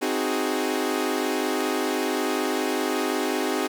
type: chord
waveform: sawtooth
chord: Ab dominant seventh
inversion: first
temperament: equal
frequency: 261.6 / 311.1 / 370 / 415.3 Hz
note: C4 / Eb4 / Gb4 / Ab4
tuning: 0 / 0 / 0 / 0 cents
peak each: -25 dBFS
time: 0.01-3.68 s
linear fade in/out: 20 ms
effects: none